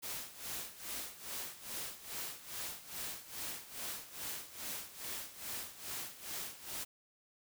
white noise with tremolo, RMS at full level -41 dBFS, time 0.02-6.85 s, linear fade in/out 20 ms, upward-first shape sine, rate 2.4 Hz, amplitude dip 80%, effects none

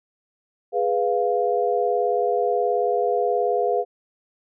sine chord, F diminished, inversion first, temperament equal, 415.3 / 493.9 / 698.5 Hz, Ab4 / Cb5 / F5, 0 / 0 / 0 cents, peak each -23 dBFS, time 0.72-3.85 s, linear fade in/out 50 ms, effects none

